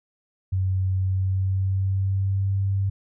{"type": "tone with pitch glide", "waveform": "sine", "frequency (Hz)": [94.2, 97.75], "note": ["F#2", "G2"], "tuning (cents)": [32, -4], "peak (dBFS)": -20, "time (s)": [0.52, 2.9], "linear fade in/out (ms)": 10, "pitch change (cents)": 64, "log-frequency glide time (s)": [0.99, 2.54], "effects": []}